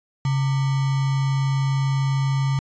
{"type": "tone with sample-and-hold", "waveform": "sine", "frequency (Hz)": 136.4, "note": "C#3", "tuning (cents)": -28, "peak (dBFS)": -18, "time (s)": [0.25, 2.59], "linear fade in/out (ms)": 2, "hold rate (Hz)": 1050, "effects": ["resampled to 16000 Hz"]}